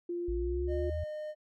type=tone with pitch glide; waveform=sine; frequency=347.8 to 355.7 Hz; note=F4 to F4; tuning=-7 to +32 cents; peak=-32 dBFS; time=0.09-0.9 s; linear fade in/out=5 ms; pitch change=+39 cents; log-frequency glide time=0.21-0.65 s
type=linear sweep; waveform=sine; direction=up; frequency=55.2 to 82.41 Hz; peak=-32 dBFS; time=0.28-1.04 s; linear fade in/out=5 ms
type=tone; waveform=triangle; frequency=610 Hz; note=D#5; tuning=34 cents flat; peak=-34 dBFS; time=0.67-1.35 s; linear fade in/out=50 ms
effects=MP3 64 kbps